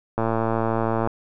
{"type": "click train", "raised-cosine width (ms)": 1, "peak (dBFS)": -9, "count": 102, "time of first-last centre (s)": [0.18, 1.074], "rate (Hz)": 113, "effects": []}